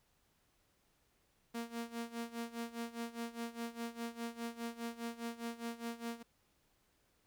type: tone with tremolo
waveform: sawtooth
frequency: 233.1 Hz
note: A#3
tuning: in tune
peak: -34 dBFS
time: 1.54-6.23 s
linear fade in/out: 10 ms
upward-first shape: sine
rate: 4.9 Hz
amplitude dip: 85%
effects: pink hiss -75 dBFS RMS until 7.26 s